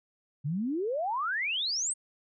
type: exponential sweep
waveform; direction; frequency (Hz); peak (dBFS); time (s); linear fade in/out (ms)
sine; up; 134.4 to 8770; -28; 0.44-1.94; 20
effects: none